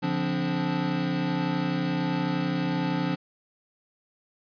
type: tone cluster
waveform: square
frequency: 144.2 / 175.3 / 259.3 / 291.7 Hz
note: D3 / F3 / C4 / D4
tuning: -31 / +7 / -15 / -12 cents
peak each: -34 / -29 / -33 / -31 dBFS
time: 0.02-3.16 s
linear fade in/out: 20 ms
effects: resampled to 11025 Hz